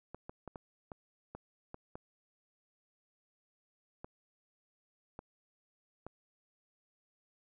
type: clicks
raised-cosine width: 1 ms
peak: -30 dBFS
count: 11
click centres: 0.146 / 0.295 / 0.477 / 0.558 / 0.918 / 1.35 / 1.744 / 1.955 / 4.045 / 5.191 / 6.066 s
effects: none